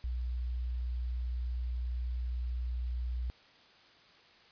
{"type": "tone", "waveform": "sine", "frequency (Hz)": 61, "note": "B1", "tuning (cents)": -21, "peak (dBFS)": -32, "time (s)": [0.04, 3.3], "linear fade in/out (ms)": 0, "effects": ["white hiss -60 dBFS RMS until 4.51 s", "resampled to 11025 Hz"]}